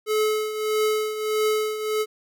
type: tone with tremolo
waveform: square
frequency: 430 Hz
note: A4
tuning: 40 cents flat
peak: -19 dBFS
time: 0.06-2.06 s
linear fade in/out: 50 ms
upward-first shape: triangle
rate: 1.6 Hz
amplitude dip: 70%
effects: none